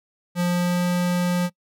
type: tone with pitch glide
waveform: square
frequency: 176.2 to 177.43 Hz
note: F3 to F3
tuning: +16 to +28 cents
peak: -20 dBFS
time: 0.35-1.5 s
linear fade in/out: 50 ms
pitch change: +12 cents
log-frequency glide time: 0.47-0.85 s
effects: noise-tail reverb RT60 0.1 s tail -24 dB re dry